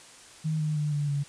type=tone with pitch steps; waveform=sine; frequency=156.8 / 153.13 / 149.55 / 146.05 / 142.63 Hz; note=D#3 / D#3 / D3 / D3 / C#3; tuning=+14 / -27 / +32 / -9 / +50 cents; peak=-25 dBFS; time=0.44-1.24 s; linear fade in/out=20 ms; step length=160 ms; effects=white hiss -50 dBFS RMS until 1.28 s + resampled to 22050 Hz